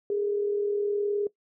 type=tone pair together; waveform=sine; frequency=408.7 / 448.3 Hz; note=G#4 / A4; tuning=-28 / +32 cents; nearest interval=major second; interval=160 cents; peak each=-25 / -34 dBFS; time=0.1-1.27 s; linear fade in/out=2 ms; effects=noise-tail reverb RT60 0.1 s tail -19 dB re dry